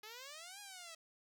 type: exponential two-way sweep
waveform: 5% pulse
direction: up then down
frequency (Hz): 415.3 to 830.6 to 642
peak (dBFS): -38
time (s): 0.03-0.95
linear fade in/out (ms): 5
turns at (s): 0.6
effects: none